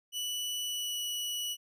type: tone with pitch glide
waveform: sawtooth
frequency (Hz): 2960 to 2941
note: F#7 to F#7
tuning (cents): 0 to -11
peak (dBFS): -30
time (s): 0.12-1.57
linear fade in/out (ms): 50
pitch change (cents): -11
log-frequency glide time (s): 0.66-1.01
effects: none